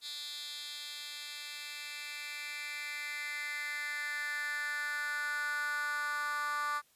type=tone with high-pass filter sweep; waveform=10% pulse; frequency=293.7 Hz; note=D4; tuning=in tune; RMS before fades=-38 dBFS; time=0.01-6.82 s; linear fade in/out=50 ms; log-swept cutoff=3600 to 1200 Hz; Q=4.7; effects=white hiss -68 dBFS RMS until 6.95 s + resampled to 32000 Hz